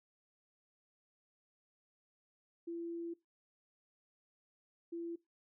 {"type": "tone bursts at uneven times", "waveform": "sine", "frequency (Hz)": 338, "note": "E4", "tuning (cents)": 43, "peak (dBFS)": -39, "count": 2, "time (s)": [[2.67, 3.14], [4.92, 5.16]], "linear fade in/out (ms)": 10, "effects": ["noise-tail reverb RT60 0.2 s tail -21 dB re dry"]}